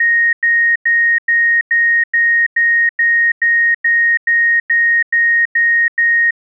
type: tone bursts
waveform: sine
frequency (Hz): 1864.7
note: A#6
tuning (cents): 0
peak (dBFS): -9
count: 15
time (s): 0-6.308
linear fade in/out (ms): 5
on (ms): 330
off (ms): 97
effects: none